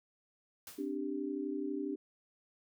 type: noise with exponential decay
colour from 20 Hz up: white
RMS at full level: -46 dBFS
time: 0.67-0.97 s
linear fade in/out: 1 ms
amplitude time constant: 65 ms
type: chord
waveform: sine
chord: C suspended second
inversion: none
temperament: equal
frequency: 261.6 / 293.7 / 392 Hz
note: C4 / D4 / G4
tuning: 0 / 0 / 0 cents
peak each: -41 / -37 / -40 dBFS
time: 0.78-1.96 s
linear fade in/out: 10 ms
effects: none